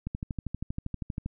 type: click train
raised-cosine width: 5 ms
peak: -20 dBFS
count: 16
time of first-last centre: 0.07-1.26 s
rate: 12.6 Hz
effects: none